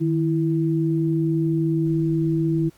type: tone pair together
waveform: sine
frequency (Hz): 155.56 / 329.3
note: D#3 / E4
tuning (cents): 0 / -2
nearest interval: octave + minor second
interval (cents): 1298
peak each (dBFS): -21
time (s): 0-2.7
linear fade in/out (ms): 20
effects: pink hiss -56 dBFS RMS until 2.77 s + Opus 32 kbps